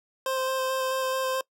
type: tone with vibrato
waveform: 25% pulse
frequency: 523.3 Hz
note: C5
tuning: in tune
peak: -22 dBFS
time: 0.26-1.41 s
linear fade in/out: 2 ms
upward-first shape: square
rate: 4.6 Hz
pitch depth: 9 cents each way
effects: noise-tail reverb RT60 0.1 s tail -23 dB re dry